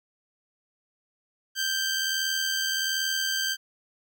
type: tone with amplitude modulation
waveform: 15% pulse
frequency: 1568 Hz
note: G6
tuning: in tune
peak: -17 dBFS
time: 1.55-3.57 s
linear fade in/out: 50 ms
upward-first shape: sine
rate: 81.3 Hz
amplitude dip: 40%
effects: none